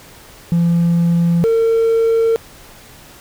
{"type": "tone pair in turn", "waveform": "triangle", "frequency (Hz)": [170.3, 454.6], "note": ["F3", "A#4"], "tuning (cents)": [-43, -43], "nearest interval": "octave + perfect fourth", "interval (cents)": 1700, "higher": "second", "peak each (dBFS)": -8, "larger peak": "neither", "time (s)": [[0.52, 1.44], [1.44, 2.36]], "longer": "neither", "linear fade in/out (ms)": 0, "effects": ["tanh soft clip ceiling -6 dBFS", "pink hiss -41 dBFS RMS until 3.2 s"]}